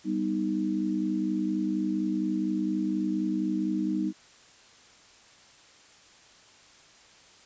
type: chord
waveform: sine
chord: G augmented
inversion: none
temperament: equal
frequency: 196 / 246.9 / 311.1 Hz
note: G3 / B3 / D#4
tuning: 0 / 0 / 0 cents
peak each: -30 / -33 / -28 dBFS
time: 0.04-4.13 s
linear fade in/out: 50 ms
effects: white hiss -55 dBFS RMS until 7.45 s + resampled to 16000 Hz